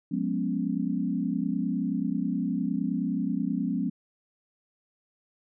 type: chord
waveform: sine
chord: C# dominant seventh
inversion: first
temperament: equal with one note detuned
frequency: 178.9 / 207.7 / 246.9 / 277.2 Hz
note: E#3 / G#3 / B3 / C#4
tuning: +42 / 0 / 0 / 0 cents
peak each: -31 dBFS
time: 0.11-3.9 s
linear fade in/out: 10 ms
effects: none